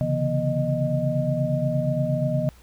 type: tone cluster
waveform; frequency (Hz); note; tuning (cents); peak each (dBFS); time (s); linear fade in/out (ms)
sine; 134.3 / 142.8 / 166.3 / 241.4 / 617; C3 / D3 / E3 / B3 / D#5; +46 / -48 / +16 / -39 / -15; -26 / -27 / -28 / -30 / -26; 0.01-2.49; 0
effects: added 60 Hz sine -48 dBFS peak until 2.62 s + pink hiss -55 dBFS RMS until 2.62 s